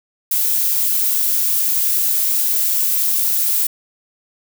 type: noise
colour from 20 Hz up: violet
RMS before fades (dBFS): -17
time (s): 0.31-3.67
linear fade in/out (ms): 5
effects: none